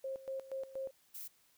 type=tone with tremolo; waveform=sine; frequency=534 Hz; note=C5; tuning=35 cents sharp; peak=-37 dBFS; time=0.04-0.91 s; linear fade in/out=5 ms; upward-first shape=square; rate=4.2 Hz; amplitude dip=80%
type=noise; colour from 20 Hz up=violet; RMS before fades=-46 dBFS; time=1.14-1.28 s; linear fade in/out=10 ms
effects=white hiss -70 dBFS RMS until 1.57 s